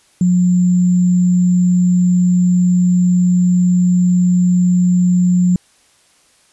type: tone with sample-and-hold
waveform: sine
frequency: 179 Hz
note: F3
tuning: 43 cents sharp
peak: -9 dBFS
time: 0.21-5.56 s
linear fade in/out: 2 ms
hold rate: 7350 Hz
effects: white hiss -53 dBFS RMS until 6.52 s + resampled to 24000 Hz